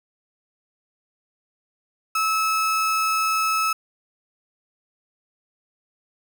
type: tone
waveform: 35% pulse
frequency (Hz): 1299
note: E6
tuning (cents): -26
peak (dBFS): -18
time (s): 2.15-3.73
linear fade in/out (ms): 5
effects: none